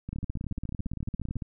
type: two click trains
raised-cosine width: 5 ms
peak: -21 / -23 dBFS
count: 24 / 19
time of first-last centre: 0.13-1.422 / 0.09-1.358 s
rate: 17.8 / 14.2 Hz
effects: none